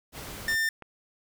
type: noise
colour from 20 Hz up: pink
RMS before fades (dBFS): -40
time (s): 0.12-0.57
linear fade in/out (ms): 50
type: tone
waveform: 45% pulse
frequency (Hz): 1800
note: A6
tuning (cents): +39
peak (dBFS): -24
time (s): 0.48-0.69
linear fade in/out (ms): 2
type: click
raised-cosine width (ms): 0.5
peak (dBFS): -28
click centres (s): 0.823
effects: none